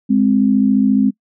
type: tone pair together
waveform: sine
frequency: 207.2 / 261.6 Hz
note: G#3 / C4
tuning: -4 / 0 cents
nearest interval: major third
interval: 404 cents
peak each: -13 dBFS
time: 0.09-1.11 s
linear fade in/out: 20 ms
effects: noise-tail reverb RT60 0.1 s tail -23 dB re dry